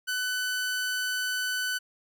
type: tone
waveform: sawtooth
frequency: 1500 Hz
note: F#6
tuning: 23 cents sharp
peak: -24 dBFS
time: 0.07-1.79 s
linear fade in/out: 20 ms
effects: none